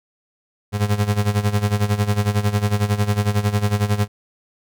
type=tone with tremolo; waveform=35% pulse; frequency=103.3 Hz; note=G#2; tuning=9 cents flat; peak=-12 dBFS; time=0.72-4.08 s; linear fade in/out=50 ms; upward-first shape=sine; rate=11 Hz; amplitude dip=80%; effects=none